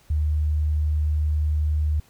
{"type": "tone", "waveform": "sine", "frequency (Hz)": 75.9, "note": "D#2", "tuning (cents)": -42, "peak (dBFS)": -19, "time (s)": [0.1, 2], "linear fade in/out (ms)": 5, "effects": ["pink hiss -57 dBFS RMS until 2.09 s"]}